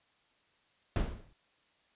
brown noise with exponential decay, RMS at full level -25 dBFS, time 0.96-1.33 s, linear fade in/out 1 ms, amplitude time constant 79 ms, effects white hiss -70 dBFS RMS until 1.95 s + resampled to 8000 Hz

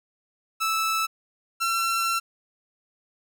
sawtooth tone pair in turn, 1313 / 1352.3 Hz, E6 / E6, -7 / +44 cents, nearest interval minor second, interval 51 cents, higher second, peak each -19 dBFS, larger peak neither, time 0.6-1.07 / 1.6-2.2 s, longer second, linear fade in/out 20 ms, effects none

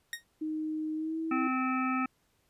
sawtooth tone with exponential decay, 1864.7 Hz, A#6, in tune, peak -27 dBFS, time 0.13-0.24 s, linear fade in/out 1 ms, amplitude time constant 22 ms
sine tone with pitch glide, 311.1 to 323.2 Hz, D#4 to E4, 0 to -34 cents, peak -31 dBFS, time 0.41-1.48 s, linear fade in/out 10 ms, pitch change +66 cents, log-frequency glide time 0.95-1.18 s
harmonic tone, 258.9 Hz, C4, 18 cents flat, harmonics 1 / 3 / 5 / 7 / 9 / 10, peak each -30 / -39 / -32 / -43 / -40 / -42 dBFS, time 1.31-2.06 s, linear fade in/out 5 ms
effects pink hiss -72 dBFS RMS until 2.49 s + resampled to 32000 Hz

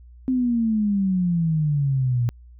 sine exponential sweep, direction down, 261.6 to 117.4 Hz, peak -18 dBFS, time 0.28-2.29 s, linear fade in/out 0 ms, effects added 60 Hz sine -43 dBFS peak until 2.59 s

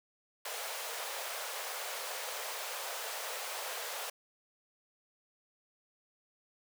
pink high-pass noise, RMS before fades -40 dBFS, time 0.45-4.1 s, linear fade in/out 5 ms, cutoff 470 Hz, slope 48 dB/octave, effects none

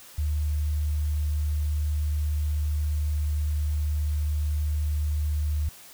sine tone, 75 Hz, D2, 37 cents sharp, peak -23 dBFS, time 0.18-5.69 s, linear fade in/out 5 ms, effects white hiss -48 dBFS RMS until 5.93 s

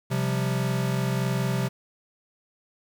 square chord, C suspended fourth, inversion none, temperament equal, 130.81 / 174.61 / 196 Hz, C3 / F3 / G3, 0 / 0 / 0 cents, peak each -26 / -31 / -32 dBFS, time 0.1-1.69 s, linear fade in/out 20 ms, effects 9-bit

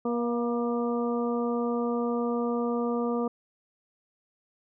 harmonic tone with a mistuned harmonic, 238.3 Hz, A#3, 38 cents sharp, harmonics 1 / 2 / 3 / 4 / 5, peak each -28 / -29 / -37 / -40 / -37 dBFS, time 0.05-3.28 s, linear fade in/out 5 ms, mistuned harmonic 3, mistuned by -26 cents, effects none

